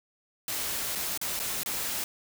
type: noise with dropouts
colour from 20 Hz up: white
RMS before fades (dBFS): -32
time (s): 0.48-2.04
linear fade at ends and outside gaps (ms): 1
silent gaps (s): 0.952-0.956 / 1.176-1.214 / 1.393-1.399 / 1.633-1.66
effects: none